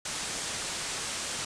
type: low-pass noise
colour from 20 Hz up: white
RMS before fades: -35 dBFS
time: 0.05-1.45 s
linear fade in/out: 5 ms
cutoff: 9100 Hz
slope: 48 dB/octave
effects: none